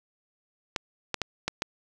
clicks, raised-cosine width 0.2 ms, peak -10 dBFS, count 5, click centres 0.762 / 1.143 / 1.217 / 1.48 / 1.621 s, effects none

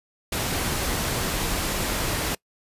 pink noise, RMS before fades -26 dBFS, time 0.32-2.35 s, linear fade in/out 5 ms, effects noise-tail reverb RT60 0.1 s tail -24 dB re dry + resampled to 32000 Hz

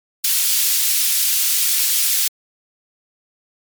white high-pass noise, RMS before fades -17 dBFS, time 0.24-2.28 s, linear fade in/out 5 ms, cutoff 3000 Hz, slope 12 dB/octave, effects MP3 96 kbps

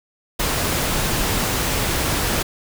pink noise, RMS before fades -21 dBFS, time 0.39-2.43 s, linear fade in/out 10 ms, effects none

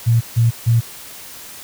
sine tone bursts, 116.3 Hz, A#2, 4 cents flat, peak -10 dBFS, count 3, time 0.06-0.81 s, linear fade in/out 20 ms, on 150 ms, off 150 ms, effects white hiss -36 dBFS RMS until 1.63 s

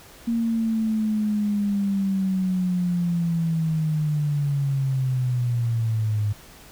sine linear sweep, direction down, 233 to 103.1 Hz, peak -20 dBFS, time 0.27-6.33 s, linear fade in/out 10 ms, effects pink hiss -47 dBFS RMS until 6.71 s

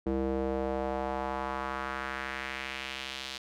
square tone with band-pass filter sweep, 66.3 Hz, C2, 23 cents sharp, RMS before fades -34 dBFS, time 0.06-3.38 s, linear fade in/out 5 ms, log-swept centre 360 to 3900 Hz, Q 1.8, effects none

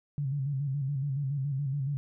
sine tone with vibrato, 138.8 Hz, C#3, 3 cents sharp, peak -28 dBFS, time 0.18-1.97 s, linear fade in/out 0 ms, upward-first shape square, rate 7.1 Hz, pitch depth 72 cents each way, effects none

